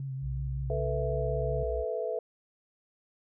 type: tone with vibrato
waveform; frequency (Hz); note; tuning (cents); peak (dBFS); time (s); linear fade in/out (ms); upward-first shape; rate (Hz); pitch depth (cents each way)
sine; 134.2; C3; +44; -33; 0-1.63; 2; sine; 5.4; 36
type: tone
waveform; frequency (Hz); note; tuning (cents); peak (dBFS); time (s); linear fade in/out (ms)
sine; 61.74; B1; 0; -33; 0.21-1.85; 50
type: chord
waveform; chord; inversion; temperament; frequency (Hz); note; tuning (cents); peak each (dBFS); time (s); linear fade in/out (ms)
sine; A suspended second; none; equal with one note detuned; 437.2 / 493.9 / 659.3; A4 / B4 / E5; -11 / 0 / 0; -34; 0.7-2.19; 2
effects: none